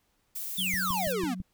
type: noise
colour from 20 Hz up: violet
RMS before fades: -36 dBFS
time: 0.35-1.13 s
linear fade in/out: 10 ms
type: exponential sweep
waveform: square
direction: down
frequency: 3729 to 220 Hz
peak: -29 dBFS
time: 0.57-1.35 s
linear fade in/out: 20 ms
type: tone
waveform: sine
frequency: 185 Hz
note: F#3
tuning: in tune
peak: -35 dBFS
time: 0.58-1.42 s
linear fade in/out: 5 ms
type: click train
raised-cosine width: 5 ms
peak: -26 dBFS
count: 5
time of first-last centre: 0.74-1.402 s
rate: 6.04 Hz
effects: pink hiss -72 dBFS RMS until 1.53 s